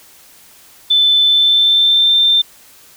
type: tone with pitch glide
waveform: sine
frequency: 3520 to 3579 Hz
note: A7 to A7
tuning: 0 to +29 cents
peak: -8 dBFS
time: 0.9-2.42 s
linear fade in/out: 10 ms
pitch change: +29 cents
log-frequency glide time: 1.24-2.16 s
effects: white hiss -44 dBFS RMS until 2.96 s